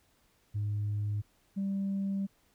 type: tone pair in turn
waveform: sine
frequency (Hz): 103.83 / 196.12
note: G#2 / G3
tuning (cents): 0 / +1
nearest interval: major seventh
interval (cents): 1101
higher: second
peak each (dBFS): -28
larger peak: neither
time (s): 0.54-1.22 / 1.56-2.27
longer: second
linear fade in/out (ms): 20
effects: tanh soft clip ceiling -27 dBFS + pink hiss -69 dBFS RMS until 2.54 s